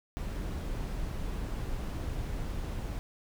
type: noise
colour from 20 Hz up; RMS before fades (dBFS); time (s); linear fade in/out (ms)
brown; -35; 0.17-2.99; 0
effects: none